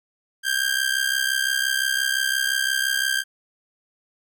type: ring-modulated tone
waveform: sawtooth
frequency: 1592 Hz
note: G6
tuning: 26 cents sharp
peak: -14 dBFS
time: 0.43-3.24 s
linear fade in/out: 50 ms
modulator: 32.9 Hz
effects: none